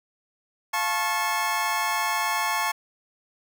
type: chord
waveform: 25% pulse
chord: F augmented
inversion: none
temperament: just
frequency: 698.5 / 873.1 / 1091.3 Hz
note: F5 / A5 / C#6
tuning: 0 / -14 / -27 cents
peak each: -29 / -23 / -23 dBFS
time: 0.73-2.72 s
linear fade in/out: 10 ms
effects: none